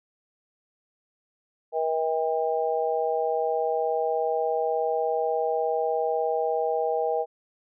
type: harmonic tone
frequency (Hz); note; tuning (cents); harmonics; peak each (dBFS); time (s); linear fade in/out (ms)
159.8; D#3; +47; 3 / 4 / 5; -26 / -28 / -28; 1.72-7.26; 50
effects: none